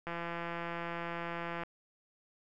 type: click train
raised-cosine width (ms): 0.5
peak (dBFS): -24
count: 267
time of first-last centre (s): 0.07-1.635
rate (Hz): 170
effects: none